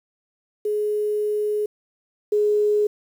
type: tone pair in turn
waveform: sine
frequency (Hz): 420 / 418.3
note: G#4 / G#4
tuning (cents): +19 / +12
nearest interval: unison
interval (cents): 7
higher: first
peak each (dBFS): -20 / -16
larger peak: second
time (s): 0.65-1.66 / 2.32-2.87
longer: first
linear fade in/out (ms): 5
effects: 8-bit